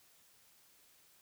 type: silence
effects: white hiss -66 dBFS RMS until 1.21 s